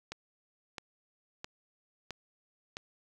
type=click train; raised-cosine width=0.2 ms; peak=-22 dBFS; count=5; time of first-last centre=0.12-2.769 s; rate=1.51 Hz; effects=none